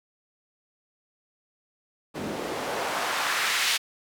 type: noise with band-pass filter sweep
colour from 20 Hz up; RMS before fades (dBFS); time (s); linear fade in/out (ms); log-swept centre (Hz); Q
white; -28; 2.14-3.78; 20; 230 to 2800; 1.1
effects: none